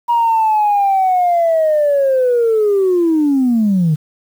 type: linear sweep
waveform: sine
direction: down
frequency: 955 to 146.83 Hz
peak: -9 dBFS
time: 0.08-3.96 s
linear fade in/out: 20 ms
effects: tanh soft clip ceiling -7 dBFS + 7-bit